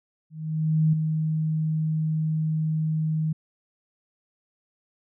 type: tone with ADSR envelope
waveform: sine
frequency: 157 Hz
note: D#3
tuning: 16 cents sharp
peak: -16 dBFS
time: 0.3-3.33 s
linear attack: 630 ms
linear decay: 5 ms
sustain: -6 dB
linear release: 9 ms
effects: none